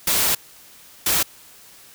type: noise bursts at uneven times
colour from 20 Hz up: white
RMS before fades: -19 dBFS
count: 2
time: 0.07-0.35 / 1.06-1.23 s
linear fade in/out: 5 ms
effects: white hiss -47 dBFS RMS until 1.94 s